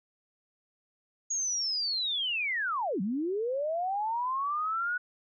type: linear two-way sweep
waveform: sine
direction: down then up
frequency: 6710 to 176.3 to 1481 Hz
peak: -28 dBFS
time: 1.3-4.98 s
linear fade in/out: 10 ms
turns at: 3.01 s
effects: none